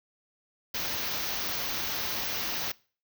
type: band-stop noise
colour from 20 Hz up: white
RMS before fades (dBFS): -32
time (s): 0.74-2.72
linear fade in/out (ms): 5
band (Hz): 6400 to 14000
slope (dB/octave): 96
effects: noise-tail reverb RT60 0.4 s tail -23 dB re dry